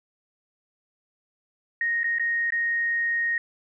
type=tone with dropouts; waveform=sine; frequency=1864.7 Hz; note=A#6; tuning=in tune; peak=-22 dBFS; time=1.81-3.38 s; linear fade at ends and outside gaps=2 ms; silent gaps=2.033-2.042 / 2.185-2.196 / 2.505-2.522 s; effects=none